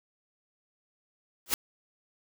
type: noise with exponential growth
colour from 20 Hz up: white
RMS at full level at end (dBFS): -21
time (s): 1.46-1.54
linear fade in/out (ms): 1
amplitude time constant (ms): 16
effects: none